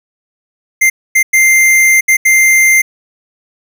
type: tone bursts at uneven times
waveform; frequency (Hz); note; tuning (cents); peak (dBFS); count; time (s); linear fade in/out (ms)
square; 2093; C7; 0; -6; 5; 0.81-0.9 / 1.15-1.23 / 1.33-2.01 / 2.08-2.17 / 2.25-2.82; 10
effects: none

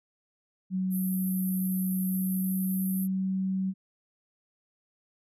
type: tone with pitch glide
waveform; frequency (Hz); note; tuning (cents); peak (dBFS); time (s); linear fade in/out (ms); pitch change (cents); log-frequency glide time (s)
sine; 187 to 189.83; F#3 to F#3; +19 to +45; -26; 0.7-3.74; 50; +26; 2.07-3.24
type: band-pass noise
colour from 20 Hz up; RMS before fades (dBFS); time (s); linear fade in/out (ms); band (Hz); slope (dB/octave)
pink; -39; 0.9-3.08; 50; 11000 to 13000; 96
effects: none

